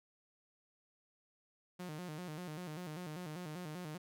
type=tone with vibrato; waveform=sawtooth; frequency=165.9 Hz; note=E3; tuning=11 cents sharp; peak=-39 dBFS; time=1.79-3.98 s; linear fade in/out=10 ms; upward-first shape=square; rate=5.1 Hz; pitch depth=140 cents each way; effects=none